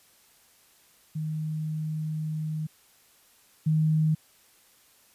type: tone pair in turn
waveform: sine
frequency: 155.56 / 156.24 Hz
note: D#3 / D#3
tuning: 0 / +8 cents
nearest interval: unison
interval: 8 cents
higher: second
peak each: -28 / -20 dBFS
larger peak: second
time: 1.15-2.67 / 3.66-4.15 s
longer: first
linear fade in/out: 10 ms
effects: white hiss -60 dBFS RMS until 5.14 s + resampled to 32000 Hz